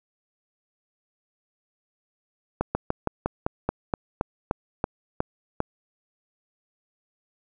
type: slowing click train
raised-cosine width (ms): 1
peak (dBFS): -9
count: 13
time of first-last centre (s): 2.61-5.604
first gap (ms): 140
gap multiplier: 1.1
effects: none